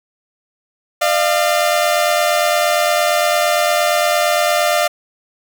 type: tone pair together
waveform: sawtooth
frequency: 603.3 / 692 Hz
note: D5 / F5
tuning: +46 / -16 cents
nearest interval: major second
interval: 238 cents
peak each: -12 dBFS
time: 1.01-4.88 s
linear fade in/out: 10 ms
effects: none